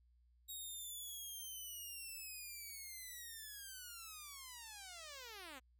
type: linear sweep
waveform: 5% pulse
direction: down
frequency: 3800 to 245 Hz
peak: -39 dBFS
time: 0.48-5.6 s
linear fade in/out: 20 ms
effects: added 60 Hz sine -68 dBFS peak until 5.79 s